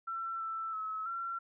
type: tone with pitch steps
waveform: sine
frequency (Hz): 1345 / 1328 / 1291 / 1361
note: E6 / E6 / E6 / F6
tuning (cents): +34 / +12 / -37 / -45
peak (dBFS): -35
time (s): 0.07-1.39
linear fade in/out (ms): 10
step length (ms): 330
effects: none